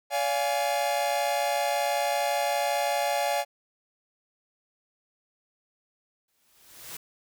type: chord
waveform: 45% pulse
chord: D diminished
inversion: none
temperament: equal with one note detuned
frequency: 573.3 / 698.5 / 830.6 Hz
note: D5 / F5 / Ab5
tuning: -42 / 0 / 0 cents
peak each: -29 dBFS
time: 0.1-3.45 s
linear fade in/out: 50 ms
type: noise with exponential growth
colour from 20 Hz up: white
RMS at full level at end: -37 dBFS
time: 6.28-6.97 s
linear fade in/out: 5 ms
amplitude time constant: 150 ms
effects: none